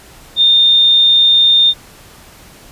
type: tone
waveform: sine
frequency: 3632 Hz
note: A#7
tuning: 46 cents flat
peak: -6 dBFS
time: 0.36-1.74 s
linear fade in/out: 50 ms
effects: pink hiss -40 dBFS RMS until 2.71 s + resampled to 32000 Hz